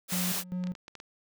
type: high-pass noise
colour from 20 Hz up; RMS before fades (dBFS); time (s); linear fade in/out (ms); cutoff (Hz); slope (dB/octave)
white; -32; 0.08-0.44; 50; 260; 12
type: tone with tremolo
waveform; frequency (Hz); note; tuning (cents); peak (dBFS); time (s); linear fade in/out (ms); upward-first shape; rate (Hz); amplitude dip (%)
triangle; 181; F#3; -38; -28; 0.12-0.74; 5; square; 2.5; 80
type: clicks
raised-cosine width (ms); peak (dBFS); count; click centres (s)
0.2; -27; 6; 0.639 / 0.671 / 0.752 / 0.881 / 0.953 / 1.001
effects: none